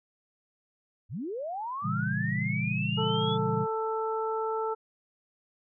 sine linear sweep, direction up, 76.2 to 3475 Hz, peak -32 dBFS, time 1.09-3.38 s, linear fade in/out 50 ms
sine chord, A# diminished seventh, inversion none, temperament just, 116.54 / 139.85 / 167.82 / 201.4 Hz, A#2 / C#3 / E3 / G3, 0 / +16 / +31 / +47 cents, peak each -33 dBFS, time 1.82-3.67 s, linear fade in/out 50 ms
harmonic tone, 442.2 Hz, A4, 9 cents sharp, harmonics 1 / 2 / 3, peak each -30 / -33 / -35 dBFS, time 2.97-4.75 s, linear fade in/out 20 ms
effects none

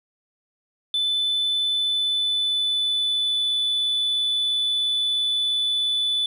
sine tone with pitch glide, 3509 to 3483 Hz, A7 to A7, -5 to -18 cents, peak -18 dBFS, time 0.94-6.26 s, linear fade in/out 2 ms, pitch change -13 cents, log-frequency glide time 1.67-3.52 s, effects tanh soft clip ceiling -18 dBFS + 10-bit

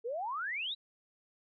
sine exponential sweep, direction up, 440 to 4000 Hz, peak -34 dBFS, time 0.04-0.75 s, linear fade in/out 20 ms, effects none

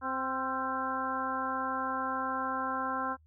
harmonic tone with a mistuned harmonic, 261.6 Hz, C4, in tune, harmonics 1 / 2 / 3 / 4 / 5 / 6, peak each -39 / -41 / -38 / -35 / -36 / -41 dBFS, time 0.01-3.17 s, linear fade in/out 50 ms, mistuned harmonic 5, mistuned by +46 cents, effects noise-tail reverb RT60 0.1 s tail -26 dB re dry + added 78 Hz sine -59 dBFS peak until 3.26 s

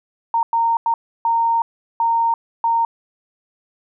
sine tone bursts at uneven times, 922 Hz, A#5, 19 cents flat, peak -14 dBFS, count 6, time 0.34-0.43 / 0.53-0.77 / 0.86-0.94 / 1.25-1.62 / 2-2.34 / 2.64-2.85 s, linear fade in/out 2 ms, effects none

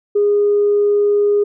sine tone, 410.8 Hz, G#4, 19 cents flat, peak -10 dBFS, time 0.15-1.44 s, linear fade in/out 10 ms, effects tanh soft clip ceiling -6 dBFS

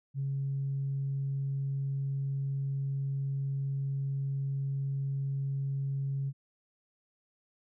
sine tone, 137.4 Hz, C#3, 15 cents flat, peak -29 dBFS, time 0.14-6.33 s, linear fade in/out 50 ms, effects tanh soft clip ceiling -25 dBFS

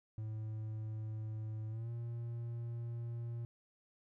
triangle tone with pitch glide, 109 to 117.5 Hz, A2 to A#2, -16 to +14 cents, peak -37 dBFS, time 0.18-3.45 s, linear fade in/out 0 ms, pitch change +130 cents, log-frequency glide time 1.69-1.9 s, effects none

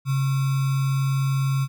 sine tone with sample-and-hold, 135.5 Hz, C#3, 39 cents flat, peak -19 dBFS, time 0.05-1.68 s, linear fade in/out 50 ms, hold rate 1225 Hz, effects none

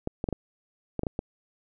clicks, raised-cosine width 2 ms, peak -15 dBFS, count 8, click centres 0.074 / 0.241 / 0.288 / 0.327 / 0.993 / 1.034 / 1.068 / 1.191 s, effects none

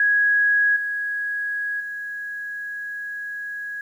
sine tone with level steps, 1661.2 Hz, G#6, in tune, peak -15 / -23 / -28 dBFS, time 0-3.81 s, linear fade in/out 2 ms, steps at 0.76 / 1.8 s, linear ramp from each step 5 ms, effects 9-bit

